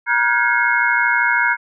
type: tone cluster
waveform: sine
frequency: 953 / 1420 / 1533 / 1658 / 2170 Hz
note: A#5 / F6 / G6 / G#6 / C#7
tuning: +38 / +28 / -39 / -3 / -37 cents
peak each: -20 dBFS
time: 0.06-1.57 s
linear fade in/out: 50 ms
effects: none